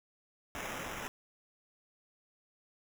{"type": "noise with sample-and-hold", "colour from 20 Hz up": "blue", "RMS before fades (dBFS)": -41, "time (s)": [0.55, 1.08], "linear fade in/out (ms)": 0, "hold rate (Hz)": 4410, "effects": []}